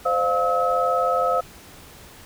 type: tone cluster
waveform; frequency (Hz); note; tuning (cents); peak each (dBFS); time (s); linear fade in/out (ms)
sine; 518 / 599 / 698 / 1288; C5 / D5 / F5 / E6; -17 / +34 / -1 / -41; -23 / -30 / -23 / -22; 0.05-1.41; 10
effects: pink hiss -45 dBFS RMS until 2.25 s